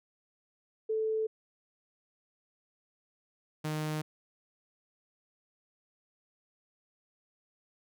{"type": "tone pair in turn", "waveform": ["sine", "sawtooth"], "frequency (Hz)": [438.6, 153.91], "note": ["A4", "D#3"], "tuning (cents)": [-6, -18], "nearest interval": "octave + tritone", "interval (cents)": 1812, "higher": "first", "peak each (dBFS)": -28, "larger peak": "neither", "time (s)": [[0.89, 1.27], [3.64, 4.02]], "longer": "neither", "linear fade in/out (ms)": 10, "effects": []}